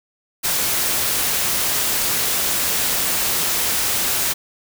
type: noise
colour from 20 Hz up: white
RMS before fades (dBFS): -20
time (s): 0.43-4.34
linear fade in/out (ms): 20
effects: none